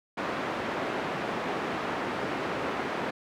pink band-pass noise, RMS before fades -32 dBFS, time 0.17-3.11 s, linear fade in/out 10 ms, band 250 to 1900 Hz, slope 12 dB/octave, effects none

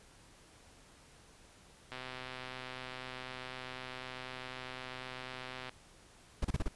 click train, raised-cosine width 0.3 ms, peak -27 dBFS, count 484, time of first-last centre 1.92-5.693 s, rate 128 Hz
brown noise bursts, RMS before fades -31 dBFS, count 5, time 6.42-6.683 s, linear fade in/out 5 ms, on 27 ms, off 32 ms
effects pink hiss -60 dBFS RMS until 6.75 s + resampled to 24000 Hz

